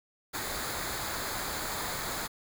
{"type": "noise with comb filter", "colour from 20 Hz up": "pink", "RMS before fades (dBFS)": -35, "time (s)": [0.33, 2.28], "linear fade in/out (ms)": 20, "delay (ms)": 0.35, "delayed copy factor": -0.6, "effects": []}